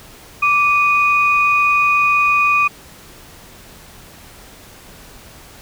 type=tone pair together; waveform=sine; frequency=1169 / 2477 Hz; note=D6 / D#7; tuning=-8 / -8 cents; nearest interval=octave + minor second; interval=1300 cents; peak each=-14 / -13 dBFS; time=0.42-2.68 s; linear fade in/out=10 ms; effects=tanh soft clip ceiling -3 dBFS + pink hiss -41 dBFS RMS until 5.61 s